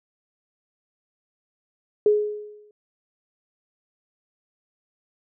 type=tone with exponential decay; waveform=sine; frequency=419.5 Hz; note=G#4; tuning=17 cents sharp; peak=-12 dBFS; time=2.06-2.71 s; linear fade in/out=2 ms; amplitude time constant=140 ms; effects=none